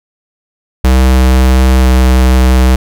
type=tone with pitch glide; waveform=square; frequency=64.4 to 63.88 Hz; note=C2 to C2; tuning=-27 to -41 cents; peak=-5 dBFS; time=0.84-2.76 s; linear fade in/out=5 ms; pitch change=-14 cents; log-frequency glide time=1.67-1.91 s; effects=none